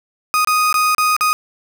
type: tone with dropouts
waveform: 35% pulse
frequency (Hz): 1244.5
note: D#6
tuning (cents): 0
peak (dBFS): -11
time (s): 0.34-1.33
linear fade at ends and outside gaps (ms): 0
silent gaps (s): 0.447-0.473 / 0.727-0.742 / 0.948-0.982 / 1.165-1.209
effects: none